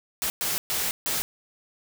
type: noise bursts at uneven times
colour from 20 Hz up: white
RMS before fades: -27 dBFS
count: 4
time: 0.22-0.3 / 0.41-0.58 / 0.7-0.91 / 1.06-1.22 s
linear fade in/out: 0 ms
effects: none